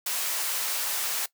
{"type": "high-pass noise", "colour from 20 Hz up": "white", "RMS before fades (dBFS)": -29, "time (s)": [0.06, 1.26], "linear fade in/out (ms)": 5, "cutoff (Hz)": 610, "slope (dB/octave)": 12, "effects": ["noise-tail reverb RT60 0.1 s tail -19 dB re dry"]}